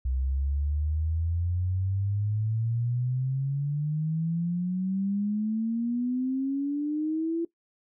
sine exponential sweep, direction up, 63.2 to 338.2 Hz, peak -25 dBFS, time 0.05-7.45 s, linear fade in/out 5 ms, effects noise-tail reverb RT60 0.1 s tail -18 dB re dry

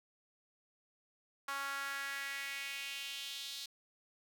sawtooth tone with high-pass filter sweep, 277.2 Hz, C#4, in tune, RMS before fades -42 dBFS, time 1.48-3.66 s, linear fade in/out 5 ms, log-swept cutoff 1200 to 4000 Hz, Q 3, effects none

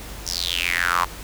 sawtooth tone with high-pass filter sweep, 87.31 Hz, F2, in tune, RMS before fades -23 dBFS, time 0.26-1.05 s, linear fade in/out 10 ms, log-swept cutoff 5800 to 1000 Hz, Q 6.1, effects added 50 Hz sine -38 dBFS peak until 1.23 s + pink hiss -38 dBFS RMS until 1.23 s

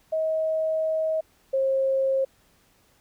sine tone pair in turn, 635 / 535.4 Hz, D#5 / C5, +35 / +40 cents, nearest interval minor third, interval 295 cents, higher first, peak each -22 / -20 dBFS, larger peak second, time 0.12-1.21 / 1.53-2.25 s, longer first, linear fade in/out 10 ms, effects pink hiss -62 dBFS RMS until 3 s

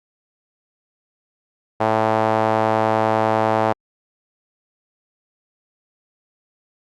sawtooth tone with band-pass filter, 110 Hz, A2, in tune, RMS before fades -18 dBFS, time 1.8-3.73 s, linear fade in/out 10 ms, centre 780 Hz, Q 2, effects Opus 48 kbps

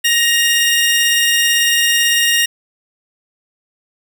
sawtooth tone pair together, 1872 / 2817 Hz, A#6 / F7, +7 / +14 cents, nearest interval perfect fifth, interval 707 cents, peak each -11 dBFS, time 0.04-2.46 s, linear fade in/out 10 ms, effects none

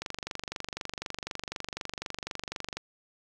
click train, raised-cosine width 0.2 ms, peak -17 dBFS, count 67, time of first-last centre 0.02-2.77 s, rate 24 Hz, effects 9-bit

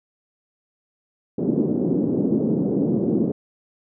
pink band-pass noise, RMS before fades -21 dBFS, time 1.38-3.32 s, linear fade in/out 5 ms, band 180 to 390 Hz, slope 24 dB/octave, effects none

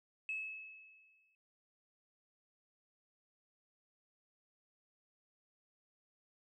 sine tone with exponential decay, 2591 Hz, E7, 30 cents flat, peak -35 dBFS, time 0.29-1.35 s, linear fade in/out 1 ms, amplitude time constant 230 ms, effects noise-tail reverb RT60 1.0 s tail -25 dB re dry + tanh soft clip ceiling -31 dBFS

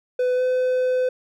triangle tone with pitch glide, 501 to 507.7 Hz, B4 to B4, +25 to +48 cents, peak -16 dBFS, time 0.19-1.09 s, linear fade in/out 5 ms, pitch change +23 cents, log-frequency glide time 0.35-0.42 s, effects none

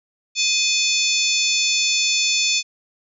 harmonic tone with a mistuned harmonic, 880 Hz, A5, in tune, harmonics 3 / 4 / 5 / 6 / 7 / 8, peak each -22 / -23 / -24 / -25 / -25 / -26 dBFS, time 0.35-2.63 s, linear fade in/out 50 ms, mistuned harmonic 3, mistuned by -91 cents, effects none

